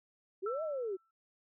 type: linear two-way sweep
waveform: sine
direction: up then down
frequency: 358.3 to 653 to 358.3 Hz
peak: -34 dBFS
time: 0.42-0.97 s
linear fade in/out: 20 ms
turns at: 0.63 s
type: tone with exponential decay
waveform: sine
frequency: 1333 Hz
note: E6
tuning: 19 cents sharp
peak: -36 dBFS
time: 0.46-1.11 s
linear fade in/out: 5 ms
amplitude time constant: 140 ms
effects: none